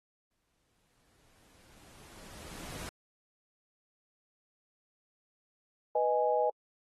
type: noise with exponential growth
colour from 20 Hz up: pink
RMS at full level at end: -42 dBFS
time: 0.31-2.89 s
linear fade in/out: 0 ms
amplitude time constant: 560 ms
type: chord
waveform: sine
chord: G# minor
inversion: first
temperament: equal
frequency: 493.9 / 622.3 / 830.6 Hz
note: B4 / D#5 / G#5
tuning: 0 / 0 / 0 cents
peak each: -30 dBFS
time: 5.95-6.5 s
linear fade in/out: 5 ms
effects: AAC 32 kbps